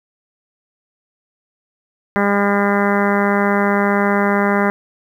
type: harmonic tone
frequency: 201.7 Hz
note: G3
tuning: 50 cents sharp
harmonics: 1 / 2 / 3 / 4 / 5 / 6 / 7 / 8 / 9 / 10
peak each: -17 / -20 / -22 / -23 / -24 / -25 / -25 / -26 / -27 / -27 dBFS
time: 2.16-4.7 s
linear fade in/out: 0 ms
effects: 8-bit